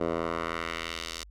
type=tone with band-pass filter sweep; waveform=10% pulse; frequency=83 Hz; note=E2; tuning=12 cents sharp; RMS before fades=-33 dBFS; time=0-1.24 s; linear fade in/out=10 ms; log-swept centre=550 to 5400 Hz; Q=1.1; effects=added 50 Hz sine -48 dBFS peak until 1.3 s